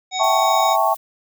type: harmonic tone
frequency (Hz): 750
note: F#5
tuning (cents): +23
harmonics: 1 / 3 / 5 / 7 / 9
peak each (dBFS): -24 / -29 / -26 / -35 / -31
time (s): 0.11-0.77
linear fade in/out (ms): 50
type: chord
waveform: sine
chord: A dominant seventh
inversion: second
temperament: equal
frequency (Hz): 659.3 / 784 / 880 / 1108.7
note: E5 / G5 / A5 / C#6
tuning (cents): 0 / 0 / 0 / 0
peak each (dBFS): -20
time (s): 0.19-0.95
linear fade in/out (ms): 20
type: noise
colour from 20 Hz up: violet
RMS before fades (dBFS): -35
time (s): 0.23-0.97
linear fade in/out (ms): 10
effects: none